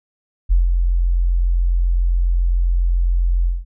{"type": "tone with ADSR envelope", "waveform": "sine", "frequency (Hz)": 43.67, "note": "F1", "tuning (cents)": 1, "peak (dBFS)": -9, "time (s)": [0.49, 3.65], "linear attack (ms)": 28, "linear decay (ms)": 150, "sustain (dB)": -4, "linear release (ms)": 190, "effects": []}